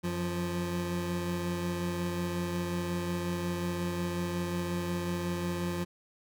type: tone pair together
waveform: 25% pulse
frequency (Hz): 90.07 / 174.61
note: F#2 / F3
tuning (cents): -46 / 0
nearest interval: major seventh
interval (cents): 1146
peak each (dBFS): -34 / -28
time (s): 0.03-5.85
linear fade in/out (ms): 20
effects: none